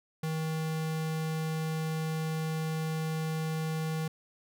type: tone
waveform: square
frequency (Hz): 158.7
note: D#3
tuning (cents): +35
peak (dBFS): -31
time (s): 0.23-4.08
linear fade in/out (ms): 5
effects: none

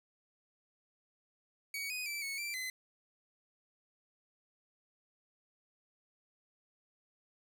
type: tone with pitch steps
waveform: sawtooth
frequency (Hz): 2253 / 2495 / 2327 / 2207 / 2347 / 2036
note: C#7 / D#7 / D7 / C#7 / D7 / C7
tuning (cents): +28 / +4 / -17 / -8 / -2 / -48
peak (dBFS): -34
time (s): 1.74-2.7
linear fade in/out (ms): 2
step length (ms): 160
effects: none

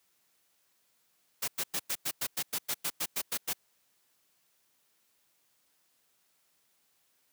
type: noise bursts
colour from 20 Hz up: white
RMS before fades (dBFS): -32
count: 14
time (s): 1.42-3.534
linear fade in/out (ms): 10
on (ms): 60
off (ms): 98
effects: white hiss -72 dBFS RMS until 7.32 s + high-pass 100 Hz 12 dB/octave

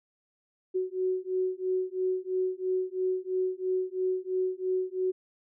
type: beating tone pair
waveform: sine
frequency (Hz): 370 / 373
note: F#4 / F#4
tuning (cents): 0 / +14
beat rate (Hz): 3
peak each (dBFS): -30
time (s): 0.74-5.12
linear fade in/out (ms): 20
effects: none

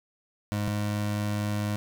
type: tone pair in turn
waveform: 25% pulse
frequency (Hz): 103.83 / 104.22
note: G#2 / G#2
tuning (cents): 0 / +7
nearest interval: unison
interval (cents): 7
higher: second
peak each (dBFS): -23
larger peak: neither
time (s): 0.52-0.68 / 0.68-1.76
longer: second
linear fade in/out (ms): 0
effects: none

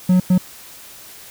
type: tone bursts at uneven times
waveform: triangle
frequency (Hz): 182.9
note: F#3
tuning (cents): -20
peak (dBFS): -8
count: 2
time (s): 0.09-0.2 / 0.3-0.38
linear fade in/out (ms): 5
effects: white hiss -40 dBFS RMS until 1.3 s

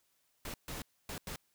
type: noise bursts at uneven times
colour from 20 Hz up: pink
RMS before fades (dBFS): -42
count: 4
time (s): 0.45-0.54 / 0.68-0.82 / 1.09-1.18 / 1.27-1.36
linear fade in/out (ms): 2
effects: white hiss -75 dBFS RMS until 1.54 s

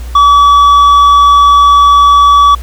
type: tone with tanh clipping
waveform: sine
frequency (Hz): 1144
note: D6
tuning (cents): -46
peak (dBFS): -3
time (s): 0.15-2.55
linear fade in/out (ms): 5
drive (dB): 6
effects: added 60 Hz sine -19 dBFS peak until 2.62 s + pink hiss -35 dBFS RMS until 2.62 s

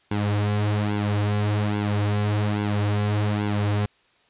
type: tone with flanger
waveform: sawtooth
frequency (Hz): 103.83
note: G#2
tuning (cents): 0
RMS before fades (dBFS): -23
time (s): 0.11-3.86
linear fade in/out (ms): 5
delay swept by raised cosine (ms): 1.6 to 6.4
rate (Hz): 1.2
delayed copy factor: -0.75
effects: white hiss -61 dBFS RMS until 4.29 s + resampled to 8000 Hz

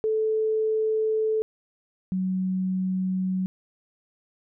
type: tone pair in turn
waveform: sine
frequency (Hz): 436.9 / 186.64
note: A4 / F#3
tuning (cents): -12 / +15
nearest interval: octave + minor third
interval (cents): 1473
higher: first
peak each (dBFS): -21 / -23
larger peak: first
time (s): 0.04-1.42 / 2.12-3.46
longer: first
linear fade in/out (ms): 0
effects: none

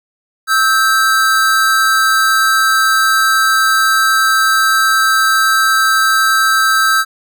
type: tone pair together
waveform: square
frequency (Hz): 1304.1 / 1568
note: E6 / G6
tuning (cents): -19 / 0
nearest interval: minor third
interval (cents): 319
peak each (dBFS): -13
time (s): 0.47-7.05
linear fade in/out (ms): 50
effects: none

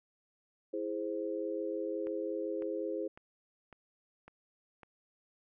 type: chord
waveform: sine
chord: E augmented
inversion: none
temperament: equal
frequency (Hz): 329.6 / 415.3 / 523.3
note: E4 / G#4 / B#4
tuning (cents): 0 / 0 / 0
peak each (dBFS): -38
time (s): 0.73-3.08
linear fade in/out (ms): 10
type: click train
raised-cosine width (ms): 0.5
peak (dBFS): -36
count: 6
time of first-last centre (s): 2.07-4.832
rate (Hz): 1.81
effects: none

